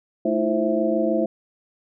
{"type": "tone cluster", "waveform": "sine", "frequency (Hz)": [218.5, 317.9, 344.4, 526, 659], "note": ["A3", "D#4", "F4", "C5", "E5"], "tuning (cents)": [-12, 37, -24, 9, -1], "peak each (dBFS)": -25, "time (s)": [0.25, 1.26], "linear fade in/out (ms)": 5, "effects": []}